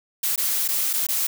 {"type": "noise with dropouts", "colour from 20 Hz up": "blue", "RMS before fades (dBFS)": -23, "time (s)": [0.23, 1.27], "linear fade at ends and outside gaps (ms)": 5, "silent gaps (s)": [[0.36, 0.377], [0.68, 0.686], [0.931, 0.935], [1.068, 1.087]], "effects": []}